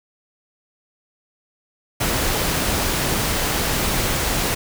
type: noise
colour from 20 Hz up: pink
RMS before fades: -21 dBFS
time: 2-4.55 s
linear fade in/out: 10 ms
effects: none